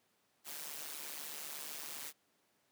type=noise with amplitude modulation; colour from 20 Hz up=white; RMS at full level=-42 dBFS; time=0.44-2.13 s; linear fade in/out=50 ms; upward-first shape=sine; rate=148 Hz; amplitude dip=75%; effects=pink hiss -75 dBFS RMS until 2.71 s + high-pass 200 Hz 12 dB/octave